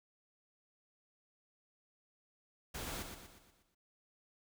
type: noise with echo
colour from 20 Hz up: pink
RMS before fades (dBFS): -43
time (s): 2.74-3.03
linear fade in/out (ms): 10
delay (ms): 120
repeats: 6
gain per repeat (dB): -6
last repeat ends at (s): 3.75
effects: none